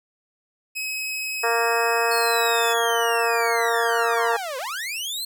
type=tone; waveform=sawtooth; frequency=2552 Hz; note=D#7; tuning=43 cents sharp; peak=-23 dBFS; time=0.75-2.74 s; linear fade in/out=20 ms
type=harmonic tone; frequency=232 Hz; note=A#3; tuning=8 cents flat; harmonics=2 / 3 / 4 / 5 / 6 / 7 / 8; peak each=-24 / -26 / -27 / -28 / -29 / -29 / -30 dBFS; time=1.43-4.37 s; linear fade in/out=10 ms
type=linear two-way sweep; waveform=sawtooth; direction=down then up; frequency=4388 to 491.1 to 4262 Hz; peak=-24 dBFS; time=2.11-5.25 s; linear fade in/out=5 ms; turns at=4.58 s
effects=none